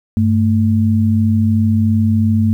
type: tone pair together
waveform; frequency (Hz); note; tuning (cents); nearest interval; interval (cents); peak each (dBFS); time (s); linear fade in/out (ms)
sine; 98.71 / 221.6; G2 / A3; +13 / +13; octave + major second; 1400; -13; 0.17-2.53; 0
effects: 8-bit